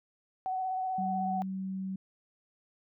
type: tone with vibrato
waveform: sine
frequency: 750 Hz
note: F#5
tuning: 23 cents sharp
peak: -30 dBFS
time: 0.46-1.42 s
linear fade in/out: 0 ms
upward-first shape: square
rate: 16 Hz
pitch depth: 16 cents each way
type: tone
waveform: sine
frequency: 190.4 Hz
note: F#3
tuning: 50 cents sharp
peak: -33 dBFS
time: 0.98-1.96 s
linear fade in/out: 5 ms
effects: none

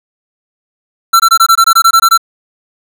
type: tone bursts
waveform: square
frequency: 1348 Hz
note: E6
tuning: 38 cents sharp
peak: -4 dBFS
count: 12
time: 1.13-2.177 s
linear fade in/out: 10 ms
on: 68 ms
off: 21 ms
effects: none

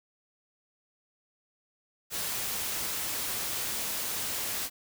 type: noise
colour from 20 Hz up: white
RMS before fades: -33 dBFS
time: 2.1-4.7 s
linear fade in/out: 50 ms
effects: none

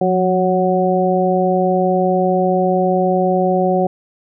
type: harmonic tone with a mistuned harmonic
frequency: 185 Hz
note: F#3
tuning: in tune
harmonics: 1 / 2 / 3 / 4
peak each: -18 / -18 / -18 / -18 dBFS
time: 0.01-3.87 s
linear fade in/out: 5 ms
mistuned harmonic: 1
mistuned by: -42 cents
effects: none

